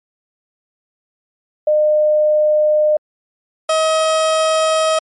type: tone pair in turn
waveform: sine / 30% pulse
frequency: 607 / 634.8 Hz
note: D#5 / D#5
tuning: -43 / +35 cents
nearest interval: minor second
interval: 78 cents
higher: second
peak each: -10 dBFS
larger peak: neither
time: 1.67-2.97 / 3.69-4.99 s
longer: neither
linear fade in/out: 5 ms
effects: MP3 48 kbps